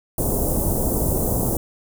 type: band-stop noise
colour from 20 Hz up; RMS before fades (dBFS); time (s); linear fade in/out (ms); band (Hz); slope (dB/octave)
pink; -21; 0.18-1.57; 2; 730 to 8900; 24
effects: none